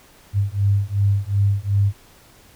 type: beating tone pair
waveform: sine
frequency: 98.9 / 101.6 Hz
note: G2 / G#2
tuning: +16 / -38 cents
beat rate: 2.7 Hz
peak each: -19 dBFS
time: 0.33-1.93 s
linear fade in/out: 50 ms
effects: pink hiss -50 dBFS RMS until 2.55 s